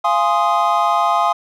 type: chord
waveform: triangle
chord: F minor seventh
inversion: none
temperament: equal with one note detuned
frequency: 690 / 830.6 / 1046.5 / 1244.5 Hz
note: F5 / Ab5 / C6 / Eb6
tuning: -21 / 0 / 0 / 0 cents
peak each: -17 dBFS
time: 0.04-1.33 s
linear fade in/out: 10 ms
effects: none